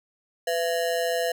square ring-modulated tone, 587.3 Hz, D5, in tune, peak -21 dBFS, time 0.47-1.32 s, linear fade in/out 5 ms, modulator 86.5 Hz, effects none

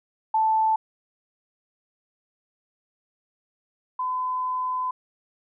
sine tone pair in turn, 879 / 1013.9 Hz, A5 / B5, -2 / +45 cents, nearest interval major second, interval 247 cents, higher second, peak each -18 / -24 dBFS, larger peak first, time 0.34-0.76 / 3.99-4.91 s, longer second, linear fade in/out 5 ms, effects none

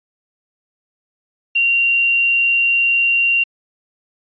sine tone with quantisation, 2762 Hz, F7, 20 cents flat, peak -12 dBFS, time 1.55-3.44 s, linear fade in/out 10 ms, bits 7, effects resampled to 11025 Hz

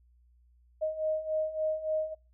sine beating tone pair, 622.3 / 625.8 Hz, D#5 / D#5, 0 / +10 cents, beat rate 3.5 Hz, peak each -34 / -30 dBFS, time 0.81-2.15 s, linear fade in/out 20 ms, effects noise-tail reverb RT60 0.3 s tail -26 dB re dry + added 60 Hz sine -60 dBFS peak until 2.33 s

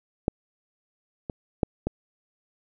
clicks, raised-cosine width 2 ms, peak -8 / -18 / -7 / -12 dBFS, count 4, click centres 0.281 / 1.298 / 1.632 / 1.87 s, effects none

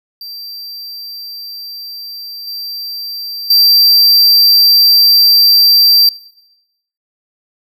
square tone with level steps, 4699 Hz, D8, in tune, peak -26 / -22 / -6 dBFS, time 0.21-6.09 s, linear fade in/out 2 ms, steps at 2.47 / 3.5 s, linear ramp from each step 5 ms, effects noise-tail reverb RT60 0.9 s tail -20 dB re dry

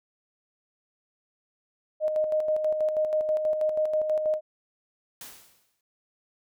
sine tone with tremolo, 618 Hz, D#5, 12 cents flat, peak -21 dBFS, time 2-4.41 s, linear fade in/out 50 ms, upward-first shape square, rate 6.2 Hz, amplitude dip 45%
white noise with exponential decay, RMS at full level -40 dBFS, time 5.21-5.81 s, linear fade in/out 2 ms, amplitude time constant 130 ms
effects none

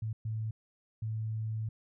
sine tone bursts at uneven times, 110 Hz, A2, in tune, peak -32 dBFS, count 3, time 0.02-0.13 / 0.25-0.51 / 1.02-1.69 s, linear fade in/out 5 ms, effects none

